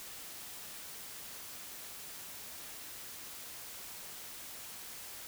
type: silence
effects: white hiss -47 dBFS RMS until 5.27 s